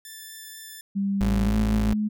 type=tone with vibrato; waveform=5% pulse; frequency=1760 Hz; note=A6; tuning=in tune; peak=-29 dBFS; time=0.05-0.81 s; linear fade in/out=2 ms; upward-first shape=triangle; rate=4.1 Hz; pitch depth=10 cents each way
type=tone with pitch glide; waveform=sine; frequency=197.8 to 212 Hz; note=G3 to G#3; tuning=+16 to +36 cents; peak=-22 dBFS; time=0.95-2.09 s; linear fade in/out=20 ms; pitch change=+120 cents; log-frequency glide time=1.44-1.53 s
type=tone; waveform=35% pulse; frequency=54.6 Hz; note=A1; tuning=13 cents flat; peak=-21 dBFS; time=1.21-1.93 s; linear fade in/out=0 ms
effects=none